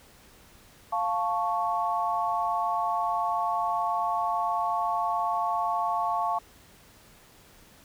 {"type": "chord", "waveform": "sine", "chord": "F augmented", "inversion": "none", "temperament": "equal", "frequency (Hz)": [698.5, 880, 1108.7], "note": ["F5", "A5", "C#6"], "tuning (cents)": [0, 0, 0], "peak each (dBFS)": -29, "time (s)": [0.92, 6.39], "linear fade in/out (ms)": 10, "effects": ["pink hiss -55 dBFS RMS until 7.84 s"]}